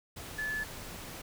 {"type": "tone in noise", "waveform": "sine", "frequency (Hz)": 1728, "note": "A6", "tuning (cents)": -32, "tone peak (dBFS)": -32, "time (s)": [0.38, 0.64], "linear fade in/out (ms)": 10, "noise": "pink", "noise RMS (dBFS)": -44, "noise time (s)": [0.16, 1.22], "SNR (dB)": 9, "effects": []}